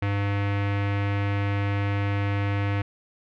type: tone with low-pass filter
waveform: square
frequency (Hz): 100.6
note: G2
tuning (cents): +45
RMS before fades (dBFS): -25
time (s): 0.02-2.82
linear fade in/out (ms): 5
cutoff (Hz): 2300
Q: 2.2
effects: none